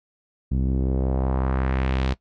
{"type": "tone with low-pass filter sweep", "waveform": "sawtooth", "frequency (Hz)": 65.41, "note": "C2", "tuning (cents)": 0, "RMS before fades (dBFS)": -23, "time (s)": [0.51, 2.14], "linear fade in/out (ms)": 10, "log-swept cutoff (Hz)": [200, 4300], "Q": 1.4, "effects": ["noise-tail reverb RT60 0.1 s tail -18 dB re dry"]}